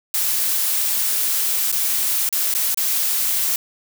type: noise with dropouts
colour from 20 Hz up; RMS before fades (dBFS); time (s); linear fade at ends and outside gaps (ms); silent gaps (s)
blue; -20; 0.14-3.56; 2; 1.717-1.725 / 2.291-2.326 / 2.54-2.549 / 2.745-2.773
effects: none